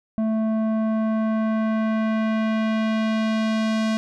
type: tone with low-pass filter sweep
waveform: square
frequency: 220 Hz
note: A3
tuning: in tune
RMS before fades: -22 dBFS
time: 0.18-3.97 s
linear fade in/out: 0 ms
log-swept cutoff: 650 to 5900 Hz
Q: 0.88
effects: none